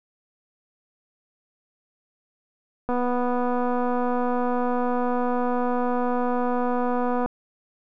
click train, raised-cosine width 1 ms, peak -13 dBFS, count 1076, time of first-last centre 2.89-7.26 s, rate 246 Hz, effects none

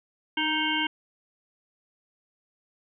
harmonic tone with a mistuned harmonic, 312.1 Hz, D#4, 5 cents sharp, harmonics 1 / 3 / 5 / 7 / 9 / 10, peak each -31 / -31 / -31 / -31 / -31 / -31 dBFS, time 0.37-0.87 s, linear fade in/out 5 ms, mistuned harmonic 1, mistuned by -28 cents, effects none

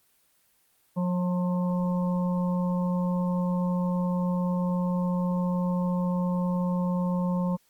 harmonic tone with a mistuned harmonic, 179.4 Hz, F3, 47 cents sharp, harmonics 1 / 3 / 5 / 6, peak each -24 / -34 / -38 / -40 dBFS, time 0.96-7.57 s, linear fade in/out 20 ms, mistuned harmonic 6, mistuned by -24 cents, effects white hiss -66 dBFS RMS until 7.69 s + Opus 24 kbps

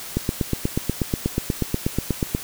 click train, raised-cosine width 3 ms, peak -7 dBFS, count 19, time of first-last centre 0.17-2.349 s, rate 8.26 Hz, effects white hiss -35 dBFS RMS until 2.43 s

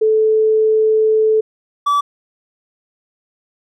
sine / triangle tone pair in turn, 436.2 / 1152.1 Hz, A4 / D6, -15 / -34 cents, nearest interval octave + perfect fourth, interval 1681 cents, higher second, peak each -10 dBFS, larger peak neither, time 0.01-1.41 / 1.86-2.01 s, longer first, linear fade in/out 10 ms, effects none

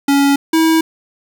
square tone pair in turn, 280.2 / 322.8 Hz, C#4 / E4, +19 / -36 cents, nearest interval major second, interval 245 cents, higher second, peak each -10 dBFS, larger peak neither, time 0.08-0.36 / 0.53-0.81 s, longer neither, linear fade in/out 5 ms, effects 8-bit

